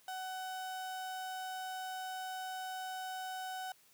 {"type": "tone", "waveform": "35% pulse", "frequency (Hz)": 750, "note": "F#5", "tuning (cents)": 23, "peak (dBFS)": -38, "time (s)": [0.08, 3.72], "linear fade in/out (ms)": 2, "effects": ["white hiss -66 dBFS RMS until 3.93 s", "high-pass 100 Hz 12 dB/octave"]}